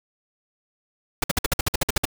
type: noise bursts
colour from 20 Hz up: pink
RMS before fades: -20 dBFS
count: 12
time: 1.22-2.054 s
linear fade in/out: 5 ms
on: 20 ms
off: 54 ms
effects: none